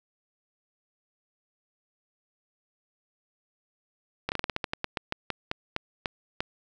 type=slowing click train; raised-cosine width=0.3 ms; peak=-12 dBFS; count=17; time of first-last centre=4.29-6.405 s; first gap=29 ms; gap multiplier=1.18; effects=none